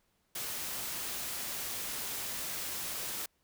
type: noise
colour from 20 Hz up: white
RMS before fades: -38 dBFS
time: 0.35-3.26 s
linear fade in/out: 5 ms
effects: pink hiss -75 dBFS RMS until 3.43 s